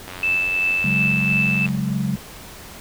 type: click train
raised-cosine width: 0.3 ms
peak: -18 dBFS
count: 147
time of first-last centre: 0.08-1.688 s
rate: 90.8 Hz
type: tone with tremolo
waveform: sine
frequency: 2637 Hz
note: E7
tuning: in tune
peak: -16 dBFS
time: 0.23-1.66 s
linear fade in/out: 2 ms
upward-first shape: triangle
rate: 2.8 Hz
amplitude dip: 35%
type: chord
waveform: sine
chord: C# suspended fourth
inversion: none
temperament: just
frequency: 138.59 / 184.79 / 207.9 Hz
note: C#3 / F#3 / G#3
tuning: 0 / -2 / +2 cents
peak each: -24 dBFS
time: 0.84-2.16 s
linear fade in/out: 5 ms
effects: pink hiss -39 dBFS RMS until 2.8 s